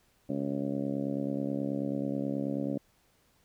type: harmonic tone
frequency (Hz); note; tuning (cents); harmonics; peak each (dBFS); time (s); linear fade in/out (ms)
69.3; C#2; 0; 2 / 3 / 4 / 5 / 6 / 7 / 8 / 9 / 10; -39 / -35 / -33 / -42 / -46 / -45 / -39 / -47 / -53; 0.29-2.78; 5
effects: pink hiss -68 dBFS RMS until 3.44 s